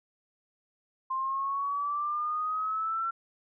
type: exponential sweep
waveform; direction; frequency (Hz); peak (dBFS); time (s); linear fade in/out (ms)
sine; up; 1046.5 to 1356; -28; 1.1-3.11; 10
effects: none